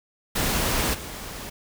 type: noise with level steps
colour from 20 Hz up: pink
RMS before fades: -24 / -36 dBFS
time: 0.35-1.5 s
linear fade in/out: 10 ms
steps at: 0.93 s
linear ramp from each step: 20 ms
effects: none